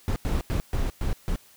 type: noise bursts at uneven times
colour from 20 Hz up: brown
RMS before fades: -25 dBFS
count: 6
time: 0.08-0.16 / 0.25-0.41 / 0.5-0.6 / 0.73-0.9 / 1.01-1.13 / 1.28-1.36 s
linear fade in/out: 0 ms
effects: white hiss -55 dBFS RMS until 1.56 s